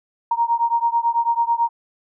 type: beating tone pair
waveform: sine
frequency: 930 / 939.1 Hz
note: A#5 / A#5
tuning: -4 / +13 cents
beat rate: 9.1 Hz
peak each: -19 / -20 dBFS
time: 0.31-1.69 s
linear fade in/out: 5 ms
effects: none